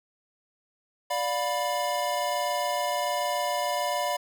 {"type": "chord", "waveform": "square", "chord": "B diminished", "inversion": "first", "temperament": "equal with one note detuned", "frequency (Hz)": [587.3, 708.6, 987.8], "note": ["D5", "F5", "B5"], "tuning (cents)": [0, 25, 0], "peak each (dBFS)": -31, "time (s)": [1.1, 4.17], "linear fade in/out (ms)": 10, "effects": []}